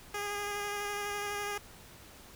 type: tone with vibrato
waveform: 10% pulse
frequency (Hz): 409.7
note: G#4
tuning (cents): -24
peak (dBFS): -26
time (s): 0.14-1.58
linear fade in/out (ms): 5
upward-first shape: square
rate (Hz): 12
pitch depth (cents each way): 12
effects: pink hiss -53 dBFS RMS until 2.35 s